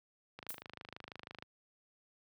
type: click train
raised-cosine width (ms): 0.3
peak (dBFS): -30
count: 28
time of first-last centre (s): 0.39-1.424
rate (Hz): 26.1
type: noise with exponential decay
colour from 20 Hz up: violet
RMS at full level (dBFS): -37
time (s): 0.49-0.63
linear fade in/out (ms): 2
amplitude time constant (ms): 29
effects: high-pass 80 Hz 12 dB/octave